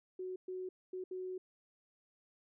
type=tone bursts at uneven times; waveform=sine; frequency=370 Hz; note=F#4; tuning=in tune; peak=-39 dBFS; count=4; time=0.19-0.36 / 0.48-0.69 / 0.93-1.04 / 1.11-1.38 s; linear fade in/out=5 ms; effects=none